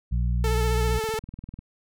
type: harmonic tone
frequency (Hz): 60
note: B1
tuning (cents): -49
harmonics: 1 / 2 / 3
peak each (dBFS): -22 / -28 / -34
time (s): 0.11-0.99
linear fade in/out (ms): 20
type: tone with vibrato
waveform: sawtooth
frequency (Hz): 440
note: A4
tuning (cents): 0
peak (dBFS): -22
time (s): 0.44-1.19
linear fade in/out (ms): 2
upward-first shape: sine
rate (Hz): 15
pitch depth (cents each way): 32
type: click train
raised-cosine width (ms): 5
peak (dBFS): -26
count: 15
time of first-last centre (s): 0.89-1.59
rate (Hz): 20
effects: none